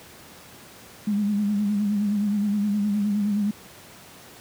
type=tone with vibrato; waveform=sine; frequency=205.8 Hz; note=G#3; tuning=16 cents flat; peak=-20 dBFS; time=1.07-3.51 s; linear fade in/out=5 ms; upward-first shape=sine; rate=9.6 Hz; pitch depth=51 cents each way; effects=pink hiss -46 dBFS RMS until 4.4 s + high-pass 100 Hz 12 dB/octave